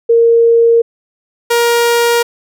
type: tone pair in turn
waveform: sine / sawtooth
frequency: 463.6 / 471.7 Hz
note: A#4 / A#4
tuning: -10 / +20 cents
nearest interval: unison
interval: 30 cents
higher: second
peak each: -5 dBFS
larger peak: neither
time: 0.09-0.82 / 1.5-2.23 s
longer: neither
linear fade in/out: 10 ms
effects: none